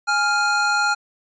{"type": "tone pair together", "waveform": "square", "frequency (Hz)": [830, 1397.1], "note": ["G#5", "F6"], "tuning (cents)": [-1, 0], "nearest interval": "major sixth", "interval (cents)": 901, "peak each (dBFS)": [-23, -19], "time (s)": [0.07, 0.95], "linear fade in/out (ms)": 20, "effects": ["resampled to 16000 Hz"]}